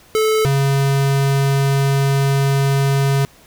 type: tone pair in turn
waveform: square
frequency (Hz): 435.1 / 137.92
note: A4 / C#3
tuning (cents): -19 / -8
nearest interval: octave + minor sixth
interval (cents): 1989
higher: first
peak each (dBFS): -14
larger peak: neither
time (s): 0.15-0.45 / 0.45-3.25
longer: second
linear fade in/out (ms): 0
effects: pink hiss -48 dBFS RMS until 3.46 s